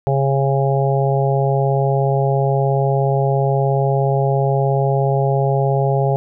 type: harmonic tone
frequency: 137 Hz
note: C#3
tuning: 20 cents flat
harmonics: 1 / 3 / 4 / 5 / 6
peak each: -16 / -21 / -22 / -23 / -24 dBFS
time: 0.07-6.16 s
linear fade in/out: 0 ms
effects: none